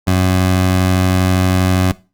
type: tone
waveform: 20% pulse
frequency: 92.5 Hz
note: F#2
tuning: in tune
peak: -6 dBFS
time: 0.07-1.92 s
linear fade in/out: 5 ms
effects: noise-tail reverb RT60 0.3 s tail -19 dB re dry + Opus 48 kbps